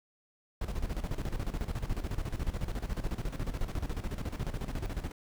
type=noise with tremolo; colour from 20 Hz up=brown; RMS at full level=-32 dBFS; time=0.61-5.12 s; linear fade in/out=5 ms; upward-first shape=square; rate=14 Hz; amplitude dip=70%; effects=none